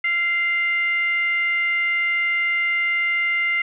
sine tone with frequency modulation, 2087 Hz, C7, 5 cents flat, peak -18 dBFS, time 0.04-3.62 s, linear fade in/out 5 ms, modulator 710 Hz, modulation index 0.42, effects none

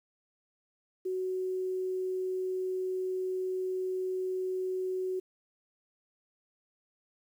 sine tone with quantisation, 372.1 Hz, F#4, 10 cents sharp, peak -30 dBFS, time 1.05-5.2 s, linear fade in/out 10 ms, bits 10, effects none

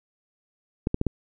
clicks, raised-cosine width 3 ms, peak -10 dBFS, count 4, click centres 0.871 / 0.944 / 1.014 / 1.067 s, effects none

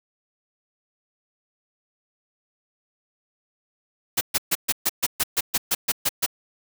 white noise bursts, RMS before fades -21 dBFS, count 13, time 4.17-6.263 s, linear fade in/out 10 ms, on 41 ms, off 130 ms, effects none

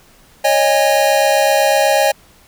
square chord, C# suspended second, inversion none, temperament equal with one note detuned, 554.4 / 622.3 / 815.4 Hz, C#5 / D#5 / G#5, 0 / 0 / -32 cents, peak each -16 dBFS, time 0.44-2.12 s, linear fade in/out 10 ms, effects pink hiss -48 dBFS RMS until 2.47 s

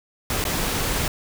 pink noise with dropouts, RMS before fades -24 dBFS, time 0.3-1.08 s, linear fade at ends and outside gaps 2 ms, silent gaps 0.441-0.451 s, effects none

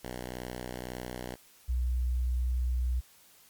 5% pulse / sine tone pair in turn, 61.9 / 61.9 Hz, B1 / B1, +5 / +5 cents, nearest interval unison, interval 0 cents, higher neither, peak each -26 dBFS, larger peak neither, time 0.03-1.36 / 1.68-3.01 s, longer neither, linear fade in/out 20 ms, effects white hiss -59 dBFS RMS until 3.49 s + MP3 96 kbps

